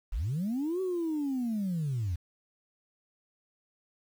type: linear two-way sweep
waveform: sine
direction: up then down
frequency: 33.08 to 381.6 to 79.2 Hz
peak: -27 dBFS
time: 0.12-2.16 s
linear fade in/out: 10 ms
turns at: 0.81 s
effects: tanh soft clip ceiling -26 dBFS + 9-bit